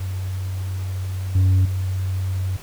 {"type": "tone with level steps", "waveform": "sine", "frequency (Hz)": 93.9, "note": "F#2", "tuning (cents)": 26, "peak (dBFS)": [-23, -10, -20], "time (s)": [0, 2.57], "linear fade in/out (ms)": 10, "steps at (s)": [1.35, 1.65], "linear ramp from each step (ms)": 5, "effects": ["tanh soft clip ceiling -12 dBFS", "pink hiss -42 dBFS RMS until 2.62 s"]}